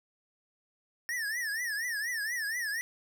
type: tone with vibrato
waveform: square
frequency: 1808 Hz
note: A6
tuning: 47 cents sharp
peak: -32 dBFS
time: 1.09-2.81 s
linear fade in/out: 0 ms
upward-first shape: triangle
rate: 4.2 Hz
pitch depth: 190 cents each way
effects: none